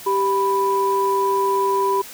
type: tone pair together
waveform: sine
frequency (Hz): 392 / 987.8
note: G4 / B5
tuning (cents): 0 / 0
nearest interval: octave + major third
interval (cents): 1600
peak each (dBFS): -19 / -18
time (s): 0.06-2.02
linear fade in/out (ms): 10
effects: tanh soft clip ceiling -8 dBFS + white hiss -38 dBFS RMS until 2.13 s